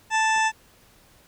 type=harmonic tone; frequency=880 Hz; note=A5; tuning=in tune; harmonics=1 / 2 / 3 / 4 / 6 / 7 / 8 / 9; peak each=-21 / -24 / -28 / -35 / -38 / -35 / -41 / -37 dBFS; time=0.1-0.52 s; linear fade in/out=50 ms
type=clicks; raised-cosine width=1 ms; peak=-29 dBFS; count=2; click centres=0.363 / 0.38 s
effects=pink hiss -56 dBFS RMS until 1.27 s